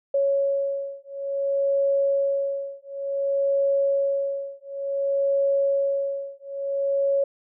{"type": "beating tone pair", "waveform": "sine", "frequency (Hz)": [554.4, 554.96], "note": ["C#5", "C#5"], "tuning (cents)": [0, 2], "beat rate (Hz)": 0.56, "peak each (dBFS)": -24, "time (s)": [0.14, 7.24], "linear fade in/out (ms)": 5, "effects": []}